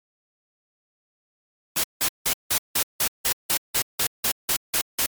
white noise bursts, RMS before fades -22 dBFS, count 14, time 1.76-5.062 s, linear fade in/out 5 ms, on 78 ms, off 170 ms, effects MP3 96 kbps

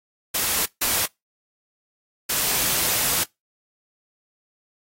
white noise bursts at uneven times, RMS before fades -22 dBFS, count 3, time 0.34-0.66 / 0.81-1.06 / 2.29-3.24 s, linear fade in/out 10 ms, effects noise-tail reverb RT60 0.2 s tail -25 dB re dry + AAC 48 kbps

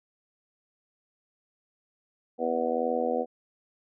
harmonic tone, 82.1 Hz, E2, 6 cents flat, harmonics 3 / 4 / 5 / 6 / 7 / 8 / 9, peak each -33 / -37 / -37 / -28 / -35 / -36 / -32 dBFS, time 2.38-3.26 s, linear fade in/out 50 ms, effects none

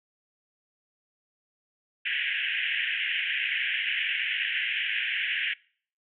white band-pass noise, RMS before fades -29 dBFS, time 2.05-5.54 s, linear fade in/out 10 ms, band 1600 to 3100 Hz, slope 96 dB/octave, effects noise-tail reverb RT60 0.5 s tail -24 dB re dry

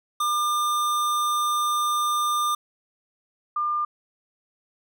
square / sine tone pair in turn, 1200 / 1200 Hz, D6 / D6, +37 / +37 cents, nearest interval unison, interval 0 cents, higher neither, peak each -22 dBFS, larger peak neither, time 0.2-2.55 / 3.56-3.85 s, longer first, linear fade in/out 5 ms, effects none

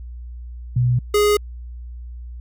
sine / square tone pair in turn, 123.47 / 415.3 Hz, B2 / G#4, 0 / 0 cents, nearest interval octave + major sixth, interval 2100 cents, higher second, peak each -14 dBFS, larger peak neither, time 0.76-0.99 / 1.14-1.37 s, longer neither, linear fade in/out 5 ms, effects added 60 Hz sine -31 dBFS peak until 2.4 s

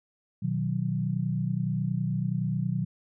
sine chord, B major, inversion none, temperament equal, 123.47 / 155.56 / 185 Hz, B2 / D#3 / F#3, 0 / 0 / 0 cents, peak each -30 dBFS, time 0.42-2.85 s, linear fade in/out 10 ms, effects none

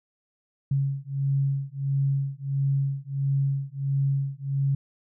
sine beating tone pair, 137.2 / 138.7 Hz, C#3 / C#3, -17 / +1 cents, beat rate 1.5 Hz, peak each -26 / -26 dBFS, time 0.71-4.75 s, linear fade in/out 5 ms, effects none

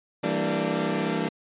20% pulse chord, E half-diminished seventh, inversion none, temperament equal with one note detuned, 164.81 / 196 / 229.2 / 293.7 Hz, E3 / G3 / Bb3 / D4, 0 / 0 / -29 / 0 cents, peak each -25 dBFS, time 0.23-1.29 s, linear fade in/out 10 ms, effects resampled to 8000 Hz

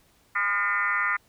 sine tone with frequency modulation, 1617 Hz, G#6, 47 cents flat, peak -22 dBFS, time 0.35-1.17 s, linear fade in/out 10 ms, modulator 199 Hz, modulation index 2.5, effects pink hiss -62 dBFS RMS until 1.28 s

